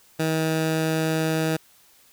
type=tone; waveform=15% pulse; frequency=159.4 Hz; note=D#3; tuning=42 cents sharp; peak=-15 dBFS; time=0.19-1.57 s; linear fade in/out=10 ms; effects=white hiss -56 dBFS RMS until 2.12 s